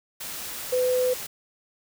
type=tone in noise; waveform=sine; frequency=504 Hz; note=B4; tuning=35 cents sharp; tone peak=-20 dBFS; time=0.72-1.14 s; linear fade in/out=10 ms; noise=white; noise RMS=-35 dBFS; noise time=0.2-1.27 s; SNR=+12 dB; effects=none